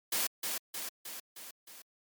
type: noise with echo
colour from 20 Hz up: white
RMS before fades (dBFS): -31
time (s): 0.12-0.27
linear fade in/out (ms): 5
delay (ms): 310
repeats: 5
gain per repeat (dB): -4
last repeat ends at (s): 1.82
effects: high-pass 200 Hz 12 dB/octave + MP3 96 kbps